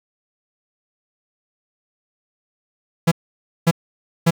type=tone bursts; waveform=45% pulse; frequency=167.3 Hz; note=E3; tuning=26 cents sharp; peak=-11 dBFS; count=3; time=3.07-4.308 s; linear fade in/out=10 ms; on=46 ms; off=550 ms; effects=8-bit